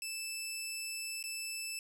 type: tone with dropouts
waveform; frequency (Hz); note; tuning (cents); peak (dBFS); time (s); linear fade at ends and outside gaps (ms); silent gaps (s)
15% pulse; 2637; E7; 0; -31; 0.02-1.79; 1; 1.227-1.239
effects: none